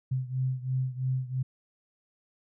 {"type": "beating tone pair", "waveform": "sine", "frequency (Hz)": [128.7, 131.7], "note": ["C3", "C3"], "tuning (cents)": [-28, 12], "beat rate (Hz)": 3, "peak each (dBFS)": [-29, -32], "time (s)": [0.11, 1.43], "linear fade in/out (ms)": 10, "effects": []}